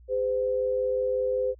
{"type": "tone pair together", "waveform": "sine", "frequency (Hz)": [405.6, 511], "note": ["G#4", "C5"], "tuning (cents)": [-41, -41], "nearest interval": "major third", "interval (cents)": 400, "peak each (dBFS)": [-31, -24], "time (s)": [0.08, 1.55], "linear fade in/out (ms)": 50, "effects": ["added 60 Hz sine -49 dBFS peak until 1.59 s"]}